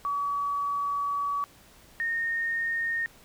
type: tone pair in turn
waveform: sine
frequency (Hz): 1138 / 1841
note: C#6 / A#6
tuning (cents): +45 / -22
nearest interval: minor sixth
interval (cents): 833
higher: second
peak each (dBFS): -26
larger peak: neither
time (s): 0.05-1.44 / 2-3.06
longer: first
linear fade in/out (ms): 0
effects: pink hiss -55 dBFS RMS until 3.24 s